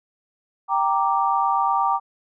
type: chord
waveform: sine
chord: G minor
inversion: none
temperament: equal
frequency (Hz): 784 / 932.3 / 1174.7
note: G5 / Bb5 / D6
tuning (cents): 0 / 0 / 0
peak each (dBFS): -22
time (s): 0.68-2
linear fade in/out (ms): 50
effects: none